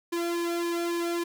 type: tone with flanger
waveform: sawtooth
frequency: 342.1 Hz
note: F4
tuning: 36 cents flat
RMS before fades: -29 dBFS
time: 0.12-1.24 s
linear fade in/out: 10 ms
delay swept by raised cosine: 1.4 to 1.9 ms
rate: 3.6 Hz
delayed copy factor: -0.85
effects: none